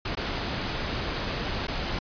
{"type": "noise with dropouts", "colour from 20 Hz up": "pink", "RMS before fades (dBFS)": -30, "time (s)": [0.05, 1.99], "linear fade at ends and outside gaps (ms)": 5, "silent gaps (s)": [[0.153, 0.17], [1.671, 1.681]], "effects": ["resampled to 11025 Hz"]}